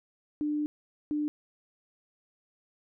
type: tone bursts at uneven times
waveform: sine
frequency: 298.3 Hz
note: D4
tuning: 27 cents sharp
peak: -27 dBFS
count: 2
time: 0.41-0.66 / 1.11-1.28 s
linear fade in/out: 0 ms
effects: none